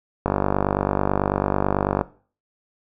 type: click train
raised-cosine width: 1 ms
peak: -5 dBFS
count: 87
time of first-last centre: 0.26-2.012 s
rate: 49.1 Hz
effects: noise-tail reverb RT60 0.4 s tail -17 dB re dry